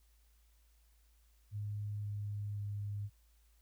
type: tone with pitch steps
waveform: sine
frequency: 103.83 / 103.11 / 102.4 Hz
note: G#2 / G#2 / G#2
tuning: 0 / -12 / -24 cents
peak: -37 dBFS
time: 1.51-3.1 s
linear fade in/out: 50 ms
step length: 530 ms
effects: added 55 Hz sine -65 dBFS peak until 3.61 s + white hiss -75 dBFS RMS until 3.61 s